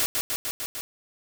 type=noise with echo; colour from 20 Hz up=white; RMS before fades=-24 dBFS; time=0-0.06 s; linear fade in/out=0 ms; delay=150 ms; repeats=5; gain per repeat=-2 dB; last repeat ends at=0.81 s; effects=none